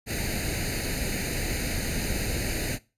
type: noise with comb filter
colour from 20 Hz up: pink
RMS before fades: -29 dBFS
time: 0.06-2.79 s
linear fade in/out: 50 ms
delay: 0.45 ms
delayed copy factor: +0.85
effects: noise-tail reverb RT60 0.3 s tail -20 dB re dry + resampled to 32000 Hz